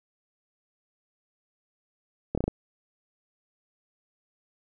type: slowing click train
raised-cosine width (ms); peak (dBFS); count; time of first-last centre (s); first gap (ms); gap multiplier
2; -13; 5; 2.35-2.48; 26; 1.15
effects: none